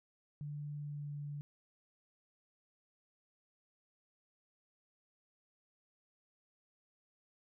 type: tone with pitch glide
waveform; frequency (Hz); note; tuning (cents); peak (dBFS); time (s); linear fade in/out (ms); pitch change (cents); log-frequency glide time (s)
sine; 146.83 to 145.31; D3 to D3; 0 to -18; -40; 0.41-1.41; 0; -18; 0.76-1.13
effects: none